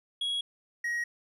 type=tone pair in turn; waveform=triangle; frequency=3322 / 1892.7 Hz; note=G#7 / A#6; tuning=0 / +26 cents; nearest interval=minor seventh; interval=974 cents; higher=first; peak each=-27 dBFS; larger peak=neither; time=0.21-0.41 / 0.84-1.04 s; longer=neither; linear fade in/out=5 ms; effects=resampled to 32000 Hz